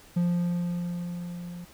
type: tone with level ramp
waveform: triangle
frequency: 174.61 Hz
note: F3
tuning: in tune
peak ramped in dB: -19 to -35 dBFS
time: 0.16-1.65 s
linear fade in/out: 10 ms
effects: pink hiss -53 dBFS RMS until 1.73 s